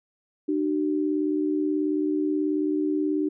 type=tone pair together; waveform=sine; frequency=302.1 / 380.6 Hz; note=D4 / F#4; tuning=+49 / +49 cents; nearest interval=major third; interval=400 cents; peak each=-23 / -28 dBFS; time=0.48-3.29 s; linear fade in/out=10 ms; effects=none